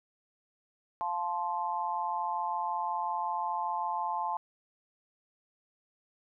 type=chord; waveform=sine; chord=F major; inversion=none; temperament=just; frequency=698.5 / 873.1 / 1047.7 Hz; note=F5 / A5 / C6; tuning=0 / -14 / +2 cents; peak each=-38 / -32 / -35 dBFS; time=1.01-4.37 s; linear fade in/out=0 ms; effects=none